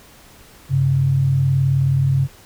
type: tone pair together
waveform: sine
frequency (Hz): 97.07 / 136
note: G2 / C#3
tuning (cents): -16 / -33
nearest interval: tritone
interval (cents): 583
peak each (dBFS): -22 / -14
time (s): 0.69-2.28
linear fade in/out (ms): 50
effects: pink hiss -46 dBFS RMS until 2.45 s